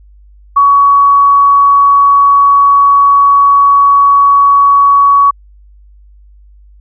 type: tone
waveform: sine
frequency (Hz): 1125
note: C#6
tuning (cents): +25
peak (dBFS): -3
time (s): 0.56-5.31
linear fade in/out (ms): 10
effects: added 50 Hz sine -37 dBFS peak until 6.8 s